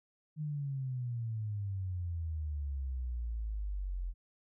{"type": "exponential sweep", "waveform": "sine", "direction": "down", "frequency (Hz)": [155.2, 42.81], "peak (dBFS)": -34, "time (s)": [0.36, 4.14], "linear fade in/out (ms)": 50, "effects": []}